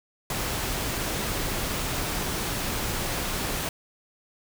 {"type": "noise", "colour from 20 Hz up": "pink", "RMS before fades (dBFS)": -29, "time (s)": [0.3, 3.69], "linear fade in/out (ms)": 2, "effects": []}